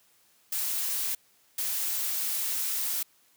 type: noise bursts at uneven times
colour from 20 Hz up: blue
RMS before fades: -30 dBFS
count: 2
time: 0.52-1.15 / 1.58-3.03 s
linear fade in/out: 5 ms
effects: white hiss -64 dBFS RMS until 3.36 s + high-pass 80 Hz 12 dB/octave